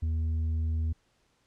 sine tone with tanh clipping, 80.1 Hz, E2, 49 cents flat, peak -27 dBFS, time 0.02-0.93 s, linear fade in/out 10 ms, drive 4 dB, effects pink hiss -70 dBFS RMS until 1.46 s + low-pass 8000 Hz 12 dB/octave

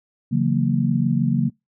sine chord, F# dominant seventh, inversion second, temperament just, 138.75 / 166.5 / 185 / 231.2 Hz, C#3 / E3 / F#3 / A#3, +2 / +18 / 0 / -14 cents, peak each -21 / -24 / -24 / -21 dBFS, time 0.31-1.5 s, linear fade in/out 20 ms, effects noise-tail reverb RT60 0.2 s tail -26 dB re dry

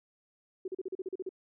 sine tone bursts, 375 Hz, F#4, 23 cents sharp, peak -33 dBFS, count 10, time 0.65-1.292 s, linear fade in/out 5 ms, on 30 ms, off 38 ms, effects none

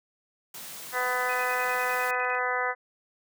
white high-pass noise, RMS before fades -41 dBFS, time 0.54-2.11 s, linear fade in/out 5 ms, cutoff 120 Hz, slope 48 dB/octave
harmonic tone, 250 Hz, B3, 21 cents sharp, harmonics 2 / 3 / 4 / 5 / 6 / 7 / 8, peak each -33 / -33 / -33 / -33 / -33 / -33 / -33 dBFS, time 0.92-2.75 s, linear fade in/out 50 ms
sine tone with tremolo, 2504 Hz, D#7, 10 cents sharp, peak -35 dBFS, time 1.29-2.39 s, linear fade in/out 5 ms, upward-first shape square, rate 9.9 Hz, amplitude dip 65%
effects none

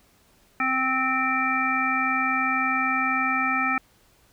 harmonic tone, 260.9 Hz, C4, 5 cents flat, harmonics 1 / 3 / 5 / 7 / 9, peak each -30 / -30 / -25 / -29 / -26 dBFS, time 0.6-3.78 s, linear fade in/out 2 ms, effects pink hiss -60 dBFS RMS until 4.32 s

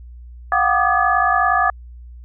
sine tone cluster, 711 / 762 / 1175 / 1232 / 1701 Hz, F5 / G5 / D6 / D#6 / G#6, +31 / -49 / +1 / -17 / +41 cents, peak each -20 dBFS, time 0.52-1.7 s, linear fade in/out 2 ms, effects added 60 Hz sine -35 dBFS peak until 2.24 s

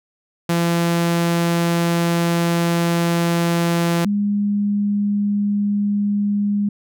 sawtooth / sine tone pair in turn, 170 / 204.3 Hz, F3 / G#3, -46 / -28 cents, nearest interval minor third, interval 318 cents, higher second, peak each -12 / -16 dBFS, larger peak first, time 0.49-4.05 / 4.05-6.69 s, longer first, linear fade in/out 5 ms, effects none

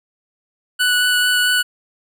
25% pulse tone with vibrato, 1480 Hz, F#6, in tune, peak -10 dBFS, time 0.79-1.63 s, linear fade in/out 20 ms, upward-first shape sine, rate 4.5 Hz, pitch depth 9 cents each way, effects none

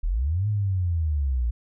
sine linear two-way sweep, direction up then down, 33.44 to 107.2 to 56.4 Hz, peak -21 dBFS, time 0.03-1.51 s, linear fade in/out 10 ms, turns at 0.48 s, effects none

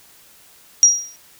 sine tone with exponential decay, 5710 Hz, F8, 37 cents sharp, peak -4 dBFS, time 0.83-1.16 s, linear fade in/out 0 ms, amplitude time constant 70 ms, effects white hiss -49 dBFS RMS until 1.39 s

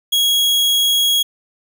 40% pulse tone, 3313 Hz, G#7, 5 cents flat, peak -12 dBFS, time 0.12-1.23 s, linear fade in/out 10 ms, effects none

